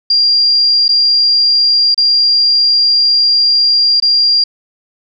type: tone with dropouts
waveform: sine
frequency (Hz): 4778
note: D8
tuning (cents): +29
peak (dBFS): -7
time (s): 0.1-4.44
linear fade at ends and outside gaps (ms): 5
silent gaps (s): 0.882-0.89 / 1.945-1.977 / 4.001-4.023
effects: none